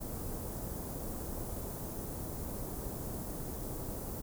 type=band-stop noise; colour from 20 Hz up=pink; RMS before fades=-40 dBFS; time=0-4.22 s; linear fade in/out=20 ms; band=670 to 11000 Hz; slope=12 dB/octave; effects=none